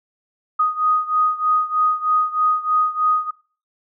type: beating tone pair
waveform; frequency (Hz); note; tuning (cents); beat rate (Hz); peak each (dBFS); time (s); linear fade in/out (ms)
sine; 1244.5 / 1247.7; D#6 / D#6; 0 / +4; 3.2; -18 / -20; 0.59-3.31; 10
effects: noise-tail reverb RT60 0.4 s tail -21 dB re dry